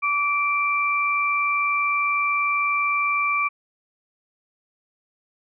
sine tone pair together, 1158 / 2349 Hz, D6 / D7, -25 / 0 cents, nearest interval octave, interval 1225 cents, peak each -22 dBFS, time 0.02-3.49 s, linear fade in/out 20 ms, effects none

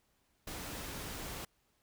pink noise, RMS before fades -43 dBFS, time 0.47-1.45 s, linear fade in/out 5 ms, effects pink hiss -75 dBFS RMS until 1.82 s

